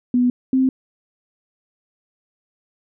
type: tone pair in turn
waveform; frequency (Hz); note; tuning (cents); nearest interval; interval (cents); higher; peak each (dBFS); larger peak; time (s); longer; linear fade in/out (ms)
sine; 246.9 / 261.6; B3 / C4; 0 / 0; minor second; 100; second; -13; neither; 0.14-0.3 / 0.53-0.69; neither; 2
effects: none